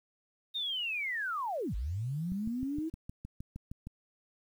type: linear two-way sweep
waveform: sine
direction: down then up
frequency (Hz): 3729 to 46.25 to 329.7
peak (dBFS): -32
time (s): 0.54-2.9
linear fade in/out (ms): 20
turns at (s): 1.75
type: click train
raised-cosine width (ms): 5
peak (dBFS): -29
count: 11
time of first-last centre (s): 2.32-3.87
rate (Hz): 6.45
effects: 10-bit